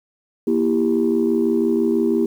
sine chord, E diminished, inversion second, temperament just, 237.3 / 329.6 / 395.6 Hz, Bb3 / E4 / G4, +31 / 0 / +16 cents, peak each -19 dBFS, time 0.47-2.26 s, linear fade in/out 5 ms, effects tanh soft clip ceiling -8 dBFS + 8-bit

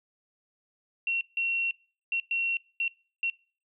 sine tone bursts at uneven times, 2730 Hz, F7, 40 cents flat, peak -25 dBFS, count 6, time 1.07-1.21 / 1.37-1.71 / 2.12-2.2 / 2.31-2.57 / 2.8-2.88 / 3.23-3.3 s, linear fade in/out 2 ms, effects noise-tail reverb RT60 0.4 s tail -24 dB re dry

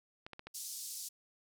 clicks, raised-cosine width 0.3 ms, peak -30 dBFS, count 4, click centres 0.265 / 0.333 / 0.394 / 0.47 s
pink band-pass noise, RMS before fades -44 dBFS, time 0.54-1.09 s, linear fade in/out 10 ms, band 5000 to 14000 Hz, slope 24 dB/octave
effects none

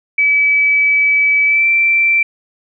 sine tone with pitch glide, 2293 to 2343 Hz, D7 to D7, -42 to -5 cents, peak -9 dBFS, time 0.18-2.23 s, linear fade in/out 5 ms, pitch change +37 cents, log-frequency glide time 1.45-1.67 s, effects none

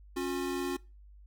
square tone pair together, 274.6 / 358 Hz, C#4 / F4, -16 / +43 cents, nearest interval perfect fourth, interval 459 cents, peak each -36 / -34 dBFS, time 0.16-0.77 s, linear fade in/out 10 ms, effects noise-tail reverb RT60 0.3 s tail -23 dB re dry + added 50 Hz sine -51 dBFS peak until 1.26 s

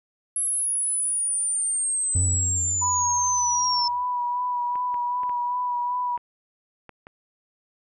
sine linear sweep, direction down, 10960 to 5274 Hz, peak -22 dBFS, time 0.36-3.88 s, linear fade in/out 2 ms
triangle tone with exponential decay, 89.4 Hz, F2, 41 cents sharp, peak -17 dBFS, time 2.15-4.04 s, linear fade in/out 5 ms, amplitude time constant 410 ms
sine tone with vibrato, 980 Hz, B5, 14 cents flat, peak -23 dBFS, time 2.81-6.18 s, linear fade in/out 20 ms, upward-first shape sine, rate 2.6 Hz, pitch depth 22 cents each way
clicks, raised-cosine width 0.5 ms, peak -27 dBFS, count 7, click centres 4.756 / 4.943 / 5.234 / 5.295 / 6.176 / 6.893 / 7.069 s
effects none

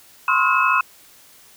sine tone cluster, 1029 / 1081 / 1284 / 1423 / 2585 Hz, C6 / C#6 / E6 / F6 / E7, -29 / -44 / -46 / +32 / -34 cents, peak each -21 dBFS, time 0.28-0.81 s, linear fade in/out 2 ms, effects white hiss -49 dBFS RMS until 1.56 s

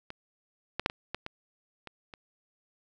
clicks, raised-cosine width 0.3 ms, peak -24 / -14 / -7 / -20 / -17 / -21 / -26 / -28 dBFS, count 8, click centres 0.104 / 0.796 / 0.861 / 0.899 / 1.146 / 1.264 / 1.873 / 2.138 s, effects none

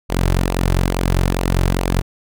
sawtooth tone with flanger, 45 Hz, F#1, 47 cents flat, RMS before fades -17 dBFS, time 0.09-2.02 s, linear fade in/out 20 ms, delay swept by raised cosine 0.55 to 4.25 ms, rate 2.3 Hz, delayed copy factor -0.5, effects none

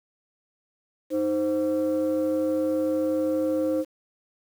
sine tone pair together, 311.4 / 523.3 Hz, D#4 / C5, +2 / 0 cents, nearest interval major sixth, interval 898 cents, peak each -23 dBFS, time 1.1-3.85 s, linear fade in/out 50 ms, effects tanh soft clip ceiling -18 dBFS + 8-bit

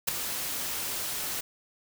white noise with ADSR envelope, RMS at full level -23 dBFS, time 0.07-1.41 s, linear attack 16 ms, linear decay 5 ms, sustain -10 dB, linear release 8 ms, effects none

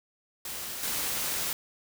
white noise with level steps, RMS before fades -37 / -31 dBFS, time 0.45-1.53 s, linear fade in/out 2 ms, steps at 0.83 s, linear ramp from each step 2 ms, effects none

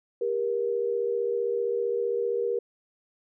sine tone pair together, 398.3 / 473.7 Hz, G4 / A#4, +28 / +28 cents, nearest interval minor third, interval 300 cents, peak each -29 / -26 dBFS, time 0.21-2.59 s, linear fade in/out 5 ms, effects none

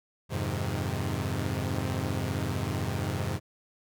sawtooth chord, F minor seventh, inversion none, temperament equal with one note detuned, 87.31 / 102.69 / 130.81 / 155.56 Hz, F2 / Ab2 / C3 / Eb3, 0 / -19 / 0 / 0 cents, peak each -30 / -29 / -30 / -34 dBFS, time 0.29-3.4 s, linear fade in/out 50 ms, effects none

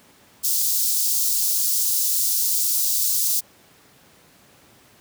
white high-pass noise, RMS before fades -21 dBFS, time 0.43-3.41 s, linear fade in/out 20 ms, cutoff 4700 Hz, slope 24 dB/octave, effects pink hiss -53 dBFS RMS until 5 s + high-pass 100 Hz 12 dB/octave

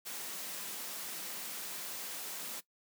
white high-pass noise, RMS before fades -42 dBFS, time 0.05-2.61 s, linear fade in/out 20 ms, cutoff 150 Hz, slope 96 dB/octave, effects noise-tail reverb RT60 0.1 s tail -18 dB re dry

